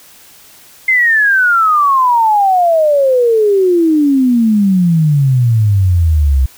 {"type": "exponential sweep", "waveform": "sine", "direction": "down", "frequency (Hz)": [2100, 64], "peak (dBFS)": -7, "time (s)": [0.88, 6.46], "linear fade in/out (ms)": 5, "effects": ["white hiss -41 dBFS RMS until 6.57 s"]}